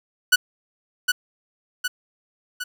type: tone with echo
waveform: sawtooth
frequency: 1480 Hz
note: F#6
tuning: in tune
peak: -8 dBFS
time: 0.32-0.36 s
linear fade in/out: 10 ms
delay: 760 ms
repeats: 3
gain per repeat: -5 dB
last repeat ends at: 2.64 s
effects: none